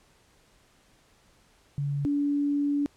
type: tone pair in turn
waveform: sine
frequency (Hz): 142.3 / 287.2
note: C#3 / D4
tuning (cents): +46 / -39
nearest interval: octave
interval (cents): 1215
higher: second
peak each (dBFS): -26 / -23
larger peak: second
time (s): 1.78-2.05 / 2.05-2.86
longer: second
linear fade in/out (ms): 0
effects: pink hiss -62 dBFS RMS until 2.96 s + low-pass 10000 Hz 12 dB/octave